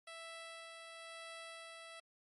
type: tone with tremolo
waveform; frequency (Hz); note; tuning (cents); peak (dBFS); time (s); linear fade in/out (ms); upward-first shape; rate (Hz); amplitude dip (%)
10% pulse; 660; E5; +2; -39; 0.07-2; 5; sine; 1; 30
effects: MP3 48 kbps